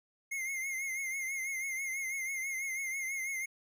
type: tone with vibrato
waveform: square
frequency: 2129 Hz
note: C7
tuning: 30 cents sharp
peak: -35 dBFS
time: 0.31-3.46 s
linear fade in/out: 10 ms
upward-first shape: triangle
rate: 6.1 Hz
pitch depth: 68 cents each way
effects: none